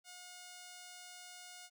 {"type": "tone", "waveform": "5% pulse", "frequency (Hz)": 720, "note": "F#5", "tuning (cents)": -47, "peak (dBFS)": -39, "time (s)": [0.04, 1.7], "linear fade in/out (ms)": 50, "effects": []}